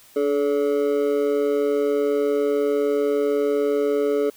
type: tone with amplitude modulation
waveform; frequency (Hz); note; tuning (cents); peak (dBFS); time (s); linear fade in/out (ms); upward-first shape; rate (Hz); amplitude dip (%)
triangle; 430; A4; -40; -12; 0.16-4.3; 5; sine; 140; 95
effects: white hiss -51 dBFS RMS until 4.36 s